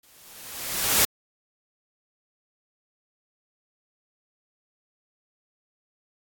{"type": "noise with exponential growth", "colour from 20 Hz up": "white", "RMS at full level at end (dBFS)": -17, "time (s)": [0.03, 1.05], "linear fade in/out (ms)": 5, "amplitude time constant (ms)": 220, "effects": ["AAC 64 kbps"]}